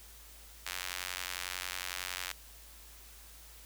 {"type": "tone with high-pass filter", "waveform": "sawtooth", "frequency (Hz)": 91, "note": "F#2", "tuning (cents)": -28, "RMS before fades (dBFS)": -40, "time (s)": [0.66, 2.32], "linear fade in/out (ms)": 0, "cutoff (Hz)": 1900, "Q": 0.81, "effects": ["added 54 Hz sine -55 dBFS peak until 3.65 s", "white hiss -55 dBFS RMS until 3.65 s"]}